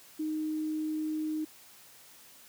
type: tone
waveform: sine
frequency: 310.1 Hz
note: D#4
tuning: 6 cents flat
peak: -30 dBFS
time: 0.19-1.45 s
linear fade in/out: 10 ms
effects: white hiss -55 dBFS RMS until 2.48 s + high-pass 80 Hz 12 dB/octave